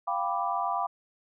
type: chord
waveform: sine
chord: G dominant seventh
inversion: third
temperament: equal with one note detuned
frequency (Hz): 698.5 / 787.2 / 987.8 / 1174.7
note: F5 / G5 / B5 / D6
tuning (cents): 0 / +7 / 0 / 0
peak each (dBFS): -32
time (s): 0.07-0.87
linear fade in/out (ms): 10
effects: none